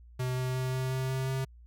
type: tone with pitch steps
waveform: square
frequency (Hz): 127.2 / 128.08 / 128.98 / 129.87 / 130.78 / 131.69 / 132.6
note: C3 / C3 / C3 / C3 / C3 / C3 / C3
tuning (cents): -48 / -37 / -24 / -13 / 0 / +12 / +23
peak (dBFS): -30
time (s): 0.19-1.45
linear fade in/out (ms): 10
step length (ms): 180
effects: added 59 Hz sine -50 dBFS peak until 1.66 s